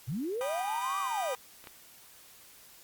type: linear two-way sweep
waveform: sine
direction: up then down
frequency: 103.8 to 1188 to 465.6 Hz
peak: -31 dBFS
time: 0.07-1.35 s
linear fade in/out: 20 ms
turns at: 0.99 s
type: chord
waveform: sawtooth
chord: G augmented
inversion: none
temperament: just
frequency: 784 / 980 / 1225 Hz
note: G5 / B5 / D#6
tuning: 0 / -14 / -27 cents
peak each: -36 dBFS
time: 0.41-1.35 s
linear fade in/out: 0 ms
type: clicks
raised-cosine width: 0.3 ms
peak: -34 / -28 dBFS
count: 2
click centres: 1.641 / 1.672 s
effects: white hiss -55 dBFS RMS until 2.83 s + Opus 48 kbps